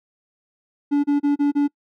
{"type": "tone bursts", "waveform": "triangle", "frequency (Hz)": 287.5, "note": "D4", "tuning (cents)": -37, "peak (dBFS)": -13, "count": 5, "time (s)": [0.91, 1.68], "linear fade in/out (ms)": 20, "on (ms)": 130, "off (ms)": 30, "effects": ["noise-tail reverb RT60 0.1 s tail -26 dB re dry"]}